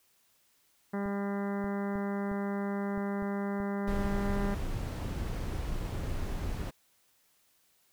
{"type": "harmonic tone", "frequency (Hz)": 200, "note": "G3", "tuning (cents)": 35, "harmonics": [1, 2, 3, 4, 5, 6, 7, 8, 9, 10], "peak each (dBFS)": [-32, -38, -42, -44, -46, -48, -49, -50, -51, -52], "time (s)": [0.93, 4.55], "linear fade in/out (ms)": 10}
{"type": "clicks", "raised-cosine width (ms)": 5, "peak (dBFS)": -32, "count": 8, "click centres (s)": [1.059, 1.643, 1.956, 2.315, 2.977, 3.224, 3.602, 3.893]}
{"type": "noise", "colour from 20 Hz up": "brown", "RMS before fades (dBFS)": -34, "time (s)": [3.87, 6.71], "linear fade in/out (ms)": 10}
{"effects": ["white hiss -69 dBFS RMS until 7.92 s"]}